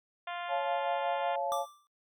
harmonic tone, 349.2 Hz, F4, in tune, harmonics 2 / 3 / 4 / 5 / 6 / 7 / 8 / 9 / 10, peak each -38 / -42 / -44 / -46 / -48 / -49 / -50 / -51 / -52 dBFS, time 0.27-1.36 s, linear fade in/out 5 ms
sine chord, Db augmented, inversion none, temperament just, 554.4 / 693 / 866.2 Hz, Db5 / F5 / A5, 0 / -14 / -27 cents, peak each -34 dBFS, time 0.48-1.66 s, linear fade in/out 50 ms
square tone with exponential decay, 1174.7 Hz, D6, in tune, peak -31 dBFS, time 1.52-1.87 s, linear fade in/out 0 ms, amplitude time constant 74 ms
effects noise-tail reverb RT60 0.2 s tail -26 dB re dry + MP3 96 kbps

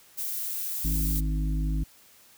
violet noise, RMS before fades -32 dBFS, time 0.17-1.21 s, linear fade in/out 20 ms
harmonic tone, 51.91 Hz, G#1, in tune, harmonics 1 / 3 / 5 / 6, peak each -25 / -32 / -37 / -41 dBFS, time 0.84-1.84 s, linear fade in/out 10 ms
effects white hiss -56 dBFS RMS until 2.37 s

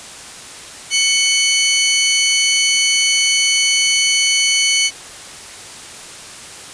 20% pulse tone pair together, 2220 / 3012 Hz, C#7 / F#7, +2 / +30 cents, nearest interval perfect fourth, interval 528 cents, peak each -10 dBFS, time 0.9-4.91 s, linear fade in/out 50 ms, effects white hiss -34 dBFS RMS until 6.73 s + resampled to 22050 Hz

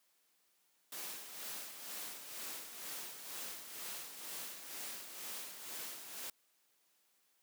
white noise with tremolo, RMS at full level -44 dBFS, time 0.92-6.3 s, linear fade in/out 2 ms, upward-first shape sine, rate 2.1 Hz, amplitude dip 55%, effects white hiss -75 dBFS RMS until 7.42 s + high-pass 200 Hz 12 dB/octave

